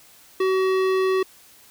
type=tone with hard clipping; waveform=sine; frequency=377.9 Hz; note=F#4; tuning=37 cents sharp; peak=-20 dBFS; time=0.4-1.23 s; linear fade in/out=5 ms; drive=16 dB; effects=white hiss -51 dBFS RMS until 1.7 s